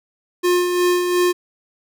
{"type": "tone with tremolo", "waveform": "square", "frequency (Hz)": 356.2, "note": "F4", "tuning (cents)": 34, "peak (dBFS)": -14, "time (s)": [0.43, 1.33], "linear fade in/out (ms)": 20, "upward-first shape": "sine", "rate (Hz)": 2.8, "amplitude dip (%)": 45, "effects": []}